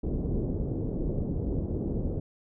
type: low-pass noise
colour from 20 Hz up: pink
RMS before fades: -30 dBFS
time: 0.03-2.2 s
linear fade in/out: 5 ms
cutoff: 450 Hz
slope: 24 dB/octave
effects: none